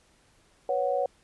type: chord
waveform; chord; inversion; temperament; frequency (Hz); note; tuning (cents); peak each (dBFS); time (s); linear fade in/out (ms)
sine; B suspended second; none; equal; 493.9 / 554.4 / 740; B4 / C#5 / F#5; 0 / 0 / 0; -30 / -27 / -29; 0.69-1.06; 2
effects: pink hiss -63 dBFS RMS until 1.23 s + resampled to 24000 Hz